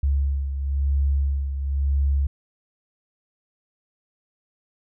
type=beating tone pair; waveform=sine; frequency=69.3 / 70.29 Hz; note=C#2 / C#2; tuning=0 / +25 cents; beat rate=0.99 Hz; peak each=-20 / -28 dBFS; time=0.03-2.27 s; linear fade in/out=5 ms; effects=none